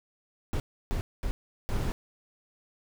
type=noise bursts at uneven times; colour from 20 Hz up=brown; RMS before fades=-29 dBFS; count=4; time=0.53-0.6 / 0.91-1.01 / 1.23-1.31 / 1.69-1.92 s; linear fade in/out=0 ms; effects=none